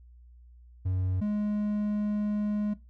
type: tone pair in turn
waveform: triangle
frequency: 92.8 / 208.7 Hz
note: F#2 / G#3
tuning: +6 / +9 cents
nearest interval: octave + major second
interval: 1403 cents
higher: second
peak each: -24 dBFS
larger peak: neither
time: 0.85-1.21 / 1.21-2.74 s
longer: second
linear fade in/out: 10 ms
effects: noise-tail reverb RT60 0.2 s tail -17 dB re dry + added 60 Hz sine -50 dBFS peak until 2.89 s